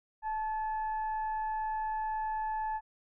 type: tone with frequency modulation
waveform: sine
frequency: 871 Hz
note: A5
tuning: 18 cents flat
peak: -31 dBFS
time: 0.22-2.81 s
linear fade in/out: 50 ms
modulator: 850 Hz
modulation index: 0.37
effects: none